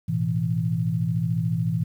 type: chord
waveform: sine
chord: A suspended second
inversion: none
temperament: just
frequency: 110 / 123.75 / 165 Hz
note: A2 / B2 / E3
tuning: 0 / +4 / +2 cents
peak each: -27 / -27 / -24 dBFS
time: 0.08-1.84 s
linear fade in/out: 10 ms
effects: 9-bit